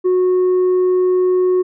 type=tone with tanh clipping; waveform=sine; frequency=366.3 Hz; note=F#4; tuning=17 cents flat; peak=-12 dBFS; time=0.04-1.63 s; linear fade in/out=20 ms; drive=2 dB; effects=none